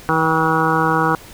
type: harmonic tone with a mistuned harmonic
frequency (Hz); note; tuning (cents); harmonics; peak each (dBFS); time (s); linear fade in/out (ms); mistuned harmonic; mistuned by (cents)
160.8; E3; -43; 1 / 2 / 3 / 5 / 6 / 7 / 8 / 9; -22 / -22 / -22 / -22 / -22 / -22 / -22 / -22; 0.09-1.15; 0; 5; -30
effects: pink hiss -40 dBFS RMS until 1.33 s